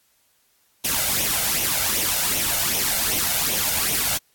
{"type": "noise with flanger", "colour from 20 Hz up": "white", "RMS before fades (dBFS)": -22, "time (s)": [0.84, 4.18], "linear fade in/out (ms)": 10, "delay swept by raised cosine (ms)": [0.32, 1.42], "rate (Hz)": 2.6, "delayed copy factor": 0.6, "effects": ["white hiss -63 dBFS RMS until 4.34 s", "AAC 64 kbps"]}